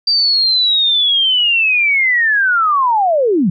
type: linear sweep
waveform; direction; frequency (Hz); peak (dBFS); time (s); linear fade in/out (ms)
sine; down; 4699 to 156.6; -10; 0.07-3.5; 5
effects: none